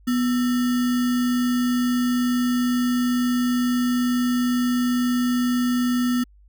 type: tone with sample-and-hold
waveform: sine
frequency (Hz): 246.1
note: B3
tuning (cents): -6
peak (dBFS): -18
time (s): 0.07-6.24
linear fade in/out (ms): 10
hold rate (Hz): 1575
effects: added 50 Hz sine -49 dBFS peak until 6.48 s